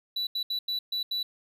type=tone bursts at uneven times; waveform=triangle; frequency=3951 Hz; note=B7; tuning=in tune; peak=-26 dBFS; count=6; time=0.16-0.27 / 0.35-0.43 / 0.5-0.59 / 0.68-0.79 / 0.92-1.03 / 1.11-1.23 s; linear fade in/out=5 ms; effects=none